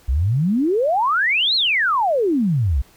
sine exponential two-way sweep, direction up then down, 58.27 to 4349 to 58.27 Hz, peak -15 dBFS, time 0.08-2.82 s, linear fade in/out 10 ms, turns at 1.55 s, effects pink hiss -52 dBFS RMS until 2.96 s

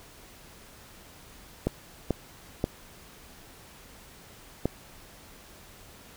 clicks, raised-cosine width 2 ms, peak -11 dBFS, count 4, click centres 1.67 / 2.107 / 2.641 / 4.656 s, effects pink hiss -51 dBFS RMS until 6.16 s

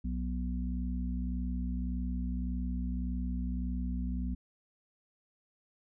harmonic tone, 61.74 Hz, B1, in tune, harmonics 1 / 3 / 4, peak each -33 / -38 / -39 dBFS, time 0.04-4.35 s, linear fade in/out 10 ms, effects none

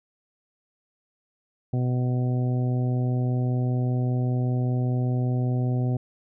harmonic tone, 125.1 Hz, B2, 23 cents sharp, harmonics 1 / 2 / 3 / 4 / 5 / 6, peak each -22 / -30 / -36 / -40 / -40 / -41 dBFS, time 1.73-5.97 s, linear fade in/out 5 ms, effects none

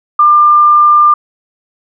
sine tone, 1196 Hz, D6, 31 cents sharp, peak -3 dBFS, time 0.19-1.14 s, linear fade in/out 5 ms, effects none

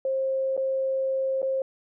sine tone with dropouts, 532 Hz, C5, 29 cents sharp, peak -23 dBFS, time 0.05-1.62 s, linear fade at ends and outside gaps 2 ms, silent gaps 0.567-0.576 / 1.419-1.428 s, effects none

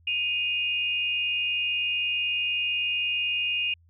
sine tone pair together, 2489 / 2829 Hz, D#7 / F7, 0 / +22 cents, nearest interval major second, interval 222 cents, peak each -27 dBFS, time 0.07-3.74 s, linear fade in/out 5 ms, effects added 84 Hz sine -56 dBFS peak until 3.89 s

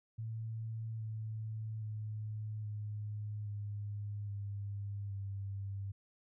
sine tone with pitch steps, 111.9 / 109.6 / 107.34 / 105.13 / 102.97 / 100.85 / 98.77 Hz, A2 / A2 / A2 / G#2 / G#2 / G2 / G2, +30 / -6 / -42 / +22 / -14 / +50 / +14 cents, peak -38 dBFS, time 0.18-5.92 s, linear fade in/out 10 ms, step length 820 ms, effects none

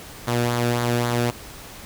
sawtooth tone with flanger, 120 Hz, B2, 49 cents flat, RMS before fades -22 dBFS, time 0.27-1.31 s, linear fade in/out 10 ms, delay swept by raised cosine 0.36 to 1.01 ms, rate 3.7 Hz, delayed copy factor -0.5, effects pink hiss -40 dBFS RMS until 1.85 s

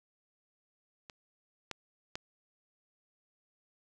clicks, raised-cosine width 0.2 ms, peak -29 / -20 / -20 dBFS, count 3, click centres 1.098 / 1.713 / 2.155 s, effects none

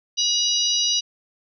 harmonic tone with a mistuned harmonic, 964 Hz, B5, 42 cents flat, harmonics 3 / 4 / 5 / 6, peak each -24 / -24 / -24 / -24 dBFS, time 0.17-1.01 s, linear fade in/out 20 ms, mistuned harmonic 6, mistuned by +18 cents, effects none

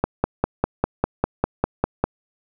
click train, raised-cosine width 1 ms, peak -3 dBFS, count 11, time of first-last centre 0.04-2.04 s, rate 5 Hz, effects none

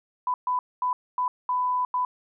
sine tone bursts at uneven times, 998 Hz, B5, 18 cents sharp, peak -22 dBFS, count 6, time 0.27-0.34 / 0.47-0.59 / 0.82-0.93 / 1.18-1.28 / 1.49-1.85 / 1.94-2.05 s, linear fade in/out 2 ms, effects none

